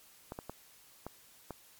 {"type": "clicks", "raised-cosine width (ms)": 1, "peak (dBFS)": -26, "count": 5, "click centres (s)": [0.321, 0.389, 0.496, 1.066, 1.507], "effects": ["white hiss -60 dBFS RMS until 1.79 s", "MP3 96 kbps"]}